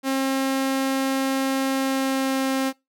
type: tone with pitch glide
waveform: sawtooth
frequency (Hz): 268 to 266.3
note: C4 to C4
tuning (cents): +42 to +31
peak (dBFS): -17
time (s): 0.03-2.73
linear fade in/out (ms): 50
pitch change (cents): -11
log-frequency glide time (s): 1.73-2.51
effects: noise-tail reverb RT60 0.2 s tail -22 dB re dry